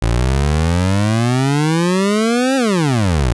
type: exponential two-way sweep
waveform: 25% pulse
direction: up then down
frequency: 55 to 273.3 to 55 Hz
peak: -9 dBFS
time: 0.02-3.33 s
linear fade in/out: 5 ms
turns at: 2.56 s
effects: resampled to 24000 Hz